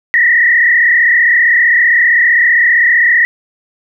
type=tone with frequency modulation; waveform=sine; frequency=1904 Hz; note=A#6; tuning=36 cents sharp; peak=-6 dBFS; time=0.14-3.25 s; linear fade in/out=0 ms; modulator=35.4 Hz; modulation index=2.3; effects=none